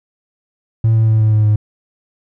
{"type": "tone with pitch steps", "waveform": "triangle", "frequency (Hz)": [112.6, 111.24, 109.9, 108.58, 107.27, 105.97], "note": ["A2", "A2", "A2", "A2", "A2", "G#2"], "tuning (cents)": [40, 19, -2, -22, -44, 35], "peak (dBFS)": -6, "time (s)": [0.84, 1.56], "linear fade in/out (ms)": 5, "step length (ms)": 120, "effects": ["tanh soft clip ceiling -4 dBFS"]}